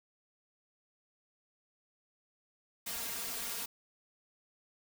white noise with comb filter, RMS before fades -39 dBFS, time 2.86-3.66 s, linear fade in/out 10 ms, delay 4.3 ms, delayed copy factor +0.9, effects none

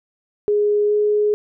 sine tone with pitch glide, 415.3 to 418.7 Hz, G#4 to G#4, 0 to +14 cents, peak -14 dBFS, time 0.48-1.34 s, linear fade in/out 0 ms, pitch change +14 cents, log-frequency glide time 0.87-0.93 s, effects none

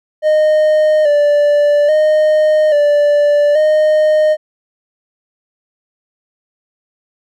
triangle tone with vibrato, 600 Hz, D5, 37 cents sharp, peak -6 dBFS, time 0.22-4.37 s, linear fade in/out 50 ms, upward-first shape square, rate 0.6 Hz, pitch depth 44 cents each way, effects none

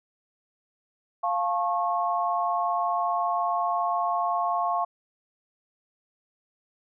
sine chord, F augmented, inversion none, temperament just, 698.5 / 873.1 / 1091.3 Hz, F5 / A5 / C#6, 0 / -14 / -27 cents, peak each -26 / -31 / -27 dBFS, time 1.23-4.85 s, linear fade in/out 10 ms, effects none

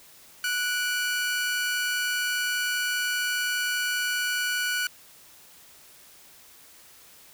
sawtooth tone pair together, 1475 / 2339 Hz, F#6 / D7, -6 / -8 cents, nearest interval minor sixth, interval 798 cents, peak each -22 / -31 dBFS, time 0.44-4.87 s, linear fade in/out 2 ms, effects white hiss -52 dBFS RMS until 7.33 s

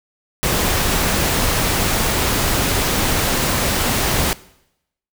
pink noise, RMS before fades -18 dBFS, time 0.43-4.33 s, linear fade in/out 0 ms, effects noise-tail reverb RT60 0.8 s tail -20 dB re dry

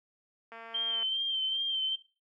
click train, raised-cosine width 0.5 ms, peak -31 dBFS, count 117, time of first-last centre 0.52-1.029 s, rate 228 Hz
sine tone with vibrato, 3136 Hz, G7, in tune, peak -28 dBFS, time 0.74-1.96 s, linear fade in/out 10 ms, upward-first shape sine, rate 2.5 Hz, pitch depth 36 cents each way
effects noise-tail reverb RT60 0.3 s tail -17 dB re dry + high-pass 400 Hz 12 dB/octave

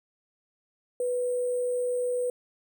sine tone with sample-and-hold, 493.9 Hz, B4, in tune, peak -25 dBFS, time 1-2.3 s, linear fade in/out 2 ms, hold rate 8820 Hz, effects none

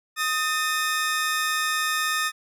sawtooth tone pair together, 1252.1 / 1800 Hz, D#6 / A6, +11 / +39 cents, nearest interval tritone, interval 628 cents, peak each -22 dBFS, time 0.16-2.32 s, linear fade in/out 50 ms, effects none

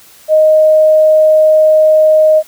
sine tone, 622.3 Hz, D#5, in tune, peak -4 dBFS, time 0.28-2.43 s, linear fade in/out 50 ms, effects white hiss -41 dBFS RMS until 2.47 s

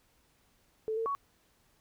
sine tone with pitch steps, 438.3 / 451.7 / 1119 Hz, A4 / A4 / C#6, -7 / +45 / +16 cents, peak -30 dBFS, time 0.88-1.15 s, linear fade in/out 0 ms, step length 90 ms, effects pink hiss -69 dBFS RMS until 1.8 s

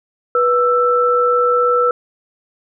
sine tone pair together, 489.4 / 1327 Hz, B4 / E6, -16 / +11 cents, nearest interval octave + perfect fourth, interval 1727 cents, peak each -14 dBFS, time 0.35-1.91 s, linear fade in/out 2 ms, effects none

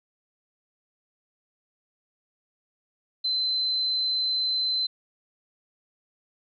sine tone, 4064 Hz, B7, 49 cents sharp, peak -23 dBFS, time 3.24-4.87 s, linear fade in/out 10 ms, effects none

